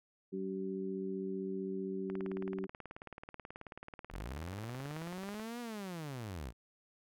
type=harmonic tone; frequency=95.5 Hz; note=G2; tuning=45 cents flat; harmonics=2 / 3 / 4; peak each=-40 / -44 / -39 dBFS; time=0.32-2.67 s; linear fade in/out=20 ms
type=click train; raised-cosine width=0.5 ms; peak=-31 dBFS; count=62; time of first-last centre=2.1-5.397 s; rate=18.5 Hz
type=linear two-way sweep; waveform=sawtooth; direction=up then down; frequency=36.71 to 244.2 to 50.8 Hz; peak=-37 dBFS; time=4.1-6.53 s; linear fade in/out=50 ms; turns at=5.6 s
effects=none